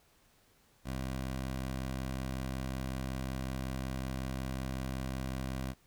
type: tone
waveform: 15% pulse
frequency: 65.41 Hz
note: C2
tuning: in tune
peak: -29 dBFS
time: 0.84-5.75 s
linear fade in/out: 50 ms
effects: pink hiss -67 dBFS RMS until 5.86 s